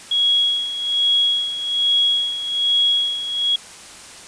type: tone with tremolo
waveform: sine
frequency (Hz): 3322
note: G#7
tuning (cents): 0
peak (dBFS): -13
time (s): 0.11-3.56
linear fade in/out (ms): 5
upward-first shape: sine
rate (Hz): 1.2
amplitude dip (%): 70
effects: white hiss -39 dBFS RMS until 4.27 s + resampled to 22050 Hz